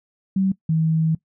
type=tone pair in turn; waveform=sine; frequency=191.6 / 160.23 Hz; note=G3 / E3; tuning=-39 / -49 cents; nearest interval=minor third; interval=310 cents; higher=first; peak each=-16 dBFS; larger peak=neither; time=0.36-0.52 / 0.69-1.15 s; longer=second; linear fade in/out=5 ms; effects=noise-tail reverb RT60 0.1 s tail -20 dB re dry